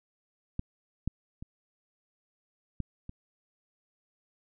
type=clicks; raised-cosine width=5 ms; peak=-19 / -17 / -29 / -20 / -28 dBFS; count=5; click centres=0.594 / 1.076 / 1.425 / 2.803 / 3.094 s; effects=none